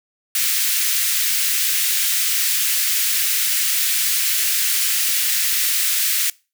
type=high-pass noise; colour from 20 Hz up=white; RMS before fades=-19 dBFS; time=0.35-6.3 s; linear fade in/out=2 ms; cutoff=1700 Hz; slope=24 dB/octave; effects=noise-tail reverb RT60 0.3 s tail -23 dB re dry